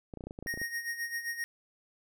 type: clicks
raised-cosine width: 2 ms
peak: -28 dBFS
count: 12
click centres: 0.138 / 0.173 / 0.208 / 0.239 / 0.27 / 0.309 / 0.389 / 0.426 / 0.462 / 0.54 / 0.575 / 0.616 s
type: tone with tremolo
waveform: square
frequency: 1864.7 Hz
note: A#6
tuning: in tune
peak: -32 dBFS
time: 0.47-1.44 s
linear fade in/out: 0 ms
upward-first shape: sine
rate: 7.6 Hz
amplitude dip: 70%
effects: none